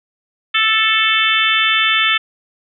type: harmonic tone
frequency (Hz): 440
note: A4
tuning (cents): 0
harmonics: 3 / 4 / 5 / 6 / 7 / 8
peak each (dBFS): -19 / -19 / -19 / -19 / -19 / -19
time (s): 0.54-2.18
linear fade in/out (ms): 10
effects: none